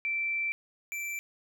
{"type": "tone pair in turn", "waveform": ["sine", "square"], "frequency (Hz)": [2338, 2338], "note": ["D7", "D7"], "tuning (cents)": [-8, -8], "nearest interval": "unison", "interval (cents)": 0, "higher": "neither", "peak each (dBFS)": [-28, -34], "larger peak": "first", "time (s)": [[0.05, 0.52], [0.92, 1.19]], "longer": "first", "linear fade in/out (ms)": 0, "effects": []}